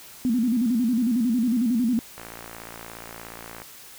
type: tone with vibrato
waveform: sine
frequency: 237.3 Hz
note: A#3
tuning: 31 cents sharp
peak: -19 dBFS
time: 0.25-1.99 s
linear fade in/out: 0 ms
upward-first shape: square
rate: 11 Hz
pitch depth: 110 cents each way
type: click train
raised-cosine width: 0.5 ms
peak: -23 dBFS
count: 83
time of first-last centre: 2.18-3.619 s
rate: 57 Hz
effects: white hiss -45 dBFS RMS until 3.98 s